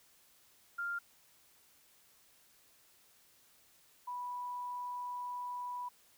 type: tone pair in turn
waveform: sine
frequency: 1396.9 / 983.8 Hz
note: F6 / B5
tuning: 0 / -7 cents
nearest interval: tritone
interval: 607 cents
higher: first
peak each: -35 / -38 dBFS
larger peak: first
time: 0.78-0.99 / 4.07-5.89 s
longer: second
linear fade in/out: 10 ms
effects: white hiss -66 dBFS RMS until 6.17 s